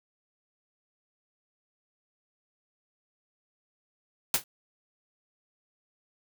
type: noise with exponential decay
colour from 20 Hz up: white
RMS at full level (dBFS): -19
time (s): 4.34-4.44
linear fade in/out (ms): 2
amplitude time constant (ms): 21
effects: none